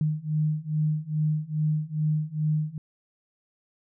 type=beating tone pair; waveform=sine; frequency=152.3 / 154.7 Hz; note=D#3 / D#3; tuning=-37 / -10 cents; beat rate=2.4 Hz; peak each=-27 / -26 dBFS; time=0.01-2.78 s; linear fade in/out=2 ms; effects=none